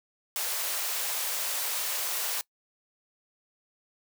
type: high-pass noise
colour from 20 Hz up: white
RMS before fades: -31 dBFS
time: 0.36-2.41 s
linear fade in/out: 0 ms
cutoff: 470 Hz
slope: 24 dB/octave
effects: noise-tail reverb RT60 0.1 s tail -23 dB re dry